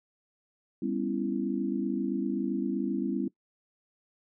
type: chord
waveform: sine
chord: C# half-diminished seventh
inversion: second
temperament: just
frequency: 199.57 / 249.5 / 277.2 / 332.6 Hz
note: G3 / B3 / C#4 / E4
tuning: +31 / +18 / 0 / +16 cents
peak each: -33 dBFS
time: 0.82-3.28 s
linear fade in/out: 5 ms
effects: noise-tail reverb RT60 0.1 s tail -20 dB re dry